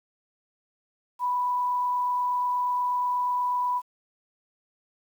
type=tone with frequency modulation; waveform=sine; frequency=987.8 Hz; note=B5; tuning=in tune; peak=-23 dBFS; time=1.19-3.82 s; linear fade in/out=50 ms; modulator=28.3 Hz; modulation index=0.29; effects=9-bit